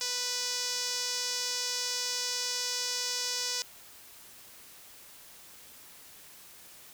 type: tone with band-pass filter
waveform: sawtooth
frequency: 493.9 Hz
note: B4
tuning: in tune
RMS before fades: -33 dBFS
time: 0.01-3.62 s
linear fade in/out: 0 ms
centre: 5500 Hz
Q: 2.9
effects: white hiss -52 dBFS RMS until 6.93 s